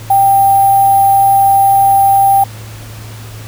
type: tone with sample-and-hold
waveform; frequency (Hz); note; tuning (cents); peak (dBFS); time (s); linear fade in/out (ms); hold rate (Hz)
sine; 789; G5; +11; -5; 0.1-2.44; 5; 11025
effects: added 109 Hz sine -27 dBFS peak until 3.47 s + pink hiss -34 dBFS RMS until 3.47 s